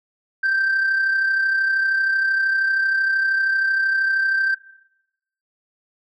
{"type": "tone pair together", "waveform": "sine", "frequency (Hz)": [1564, 1596.9], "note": ["G6", "G6"], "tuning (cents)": [-4, 32], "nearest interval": "unison", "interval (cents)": 36, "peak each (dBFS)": [-15, -27], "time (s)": [0.43, 4.55], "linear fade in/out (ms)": 10, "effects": ["noise-tail reverb RT60 0.9 s tail -21 dB re dry", "tanh soft clip ceiling -14 dBFS"]}